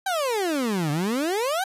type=exponential two-way sweep; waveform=30% pulse; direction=down then up; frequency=797 to 141.7 to 797 Hz; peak=-20 dBFS; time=0.06-1.64 s; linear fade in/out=5 ms; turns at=0.91 s; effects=resampled to 32000 Hz